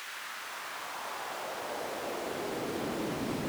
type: noise with high-pass filter sweep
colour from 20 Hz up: brown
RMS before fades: -37 dBFS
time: 0-3.48 s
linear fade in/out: 0 ms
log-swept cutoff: 1700 to 210 Hz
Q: 1.4
effects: none